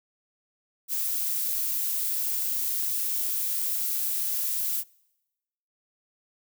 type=noise; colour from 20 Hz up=violet; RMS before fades=-28 dBFS; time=0.88-4.84 s; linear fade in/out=50 ms; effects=noise-tail reverb RT60 1.0 s tail -26 dB re dry